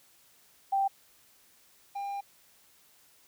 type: tone pair in turn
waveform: sine / triangle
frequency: 784 / 800 Hz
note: G5 / G5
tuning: 0 / +35 cents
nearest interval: unison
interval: 35 cents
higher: second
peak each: -24 / -31 dBFS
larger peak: first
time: 0.72-0.88 / 1.95-2.21 s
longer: second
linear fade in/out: 10 ms
effects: white hiss -62 dBFS RMS until 3.27 s

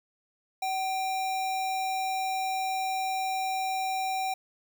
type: tone with sample-and-hold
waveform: sine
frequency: 761 Hz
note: F#5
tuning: 48 cents sharp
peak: -27 dBFS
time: 0.62-4.34 s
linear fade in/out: 5 ms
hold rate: 3150 Hz
effects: none

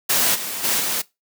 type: noise with level steps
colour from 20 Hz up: white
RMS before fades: -18 / -28 / -20 / -23 dBFS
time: 0.09-1.02 s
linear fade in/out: 10 ms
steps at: 0.34 / 0.63 / 0.79 s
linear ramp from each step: 20 ms
effects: noise-tail reverb RT60 0.2 s tail -20 dB re dry + high-pass 150 Hz 12 dB/octave

